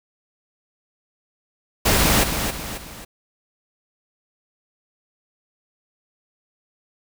pink noise with echo, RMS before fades -17 dBFS, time 1.85-2.24 s, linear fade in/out 10 ms, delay 270 ms, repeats 3, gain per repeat -7 dB, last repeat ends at 3.05 s, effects none

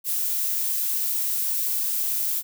violet noise, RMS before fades -25 dBFS, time 0.04-2.43 s, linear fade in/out 50 ms, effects none

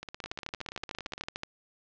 two click trains, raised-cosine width 0.2 ms, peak -17 / -22 dBFS, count 17 / 22, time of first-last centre 0.24-1.434 / 0.03-1.237 s, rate 13.4 / 17.4 Hz, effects low-pass 5000 Hz 12 dB/octave

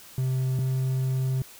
triangle tone pair in turn, 130 / 130.83 Hz, C3 / C3, -11 / 0 cents, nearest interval unison, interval 11 cents, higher second, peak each -21 dBFS, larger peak neither, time 0.18-0.59 / 0.59-1.42 s, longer second, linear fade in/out 2 ms, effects white hiss -48 dBFS RMS until 1.59 s

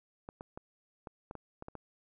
clicks, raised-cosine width 1 ms, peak -29 dBFS, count 9, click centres 0.289 / 0.409 / 0.575 / 1.072 / 1.311 / 1.353 / 1.624 / 1.684 / 1.753 s, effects none

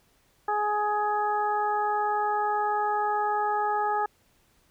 harmonic tone, 418.3 Hz, G#4, 12 cents sharp, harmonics 1 / 2 / 3 / 4, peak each -32 / -25 / -31 / -36 dBFS, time 0.48-4.06 s, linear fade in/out 5 ms, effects pink hiss -65 dBFS RMS until 4.7 s

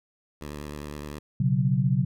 10% pulse tone with vibrato, 73.8 Hz, D2, 9 cents sharp, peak -27 dBFS, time 0.41-1.19 s, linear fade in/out 5 ms, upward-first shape sine, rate 9.8 Hz, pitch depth 42 cents each way
sine chord, B suspended second, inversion none, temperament equal with one note detuned, 123.47 / 138.59 / 185.85 Hz, B2 / C#3 / F#3, 0 / 0 / +8 cents, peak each -25 / -23 / -26 dBFS, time 1.4-2.05 s, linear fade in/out 5 ms
effects none

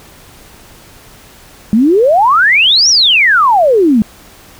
sine exponential two-way sweep, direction up then down, 204 to 5920 to 204 Hz, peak -5 dBFS, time 1.73-4.02 s, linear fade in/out 0 ms, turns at 2.89 s, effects pink hiss -39 dBFS RMS until 4.59 s

